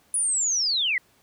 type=linear sweep; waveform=sine; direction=down; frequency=9970 to 1898 Hz; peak=-21 dBFS; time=0.14-0.98 s; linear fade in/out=2 ms; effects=pink hiss -61 dBFS RMS until 1.22 s + high-pass 80 Hz 12 dB/octave